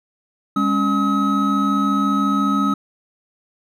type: tone cluster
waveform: triangle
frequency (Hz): 203.2 / 277.6 / 1277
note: G#3 / C#4 / D#6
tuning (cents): -38 / +3 / +45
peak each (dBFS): -18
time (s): 0.56-2.74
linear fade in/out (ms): 5
effects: none